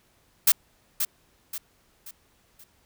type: noise with echo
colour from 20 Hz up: blue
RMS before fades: -17 dBFS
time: 0.47-0.52 s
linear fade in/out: 5 ms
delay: 530 ms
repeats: 4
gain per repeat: -8 dB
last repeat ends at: 2.64 s
effects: pink hiss -64 dBFS RMS until 2.85 s